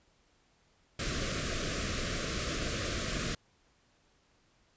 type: band-stop noise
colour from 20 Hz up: pink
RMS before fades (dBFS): -34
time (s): 0.99-3.35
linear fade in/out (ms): 5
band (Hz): 690 to 1100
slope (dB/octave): 96
effects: pink hiss -69 dBFS RMS until 4.76 s + resampled to 16000 Hz